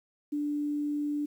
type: tone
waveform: sine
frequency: 293.6 Hz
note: D4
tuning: in tune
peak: -28 dBFS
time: 0.32-1.26 s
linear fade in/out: 10 ms
effects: 10-bit